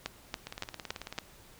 two click trains, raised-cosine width 0.2 ms, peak -22 / -16 dBFS, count 14 / 5, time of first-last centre 0.47-1.18 / 0.06-1.187 s, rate 18.3 / 3.55 Hz, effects pink hiss -56 dBFS RMS until 1.59 s

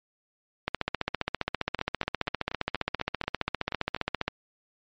two click trains, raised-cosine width 0.3 ms, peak -16 / -10 dBFS, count 10 / 55, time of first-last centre 1.79-3.964 / 0.68-4.28 s, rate 4.14 / 15 Hz, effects low-pass 5000 Hz 12 dB/octave + MP3 48 kbps

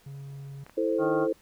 triangle tone, 138.59 Hz, C#3, in tune, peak -36 dBFS, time 0.06-0.64 s, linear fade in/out 5 ms
clicks, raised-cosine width 0.5 ms, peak -32 dBFS, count 2, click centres 0.665 / 0.696 s
sine chord, A minor, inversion second, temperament equal, 329.6 / 440 / 523.3 Hz, E4 / A4 / C5, 0 / 0 / 0 cents, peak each -28 dBFS, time 0.77-1.33 s, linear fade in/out 10 ms
harmonic tone, 155.1 Hz, D#3, 5 cents flat, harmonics 1 / 2 / 3 / 4 / 5 / 7 / 8 / 9, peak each -38 / -33 / -43 / -37 / -34 / -35 / -45 / -37 dBFS, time 0.98-1.28 s, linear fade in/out 50 ms
effects pink hiss -60 dBFS RMS until 1.41 s

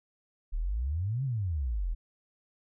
sine exponential two-way sweep, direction up then down, 34.55 to 140 to 37.45 Hz, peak -28 dBFS, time 0.52-1.95 s, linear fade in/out 20 ms, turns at 1.24 s, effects none

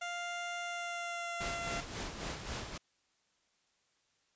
15% pulse tone with pitch glide, 698.5 to 685.7 Hz, F5 to F5, 0 to -32 cents, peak -31 dBFS, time 0.01-1.81 s, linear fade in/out 10 ms, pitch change -32 cents, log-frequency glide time 0.6-1.54 s
pink noise with tremolo, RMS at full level -39 dBFS, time 1.4-2.78 s, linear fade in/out 10 ms, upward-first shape sine, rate 3.7 Hz, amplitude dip 55%
effects white hiss -75 dBFS RMS until 4.35 s + resampled to 16000 Hz

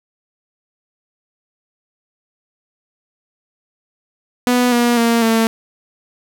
sawtooth tone with pitch steps, 246.7 / 239.4 / 232.3 / 225.4 Hz, B3 / A#3 / A#3 / A3, -2 / +46 / -6 / +42 cents, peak -8 dBFS, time 4.47-5.47 s, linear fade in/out 0 ms, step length 250 ms, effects none

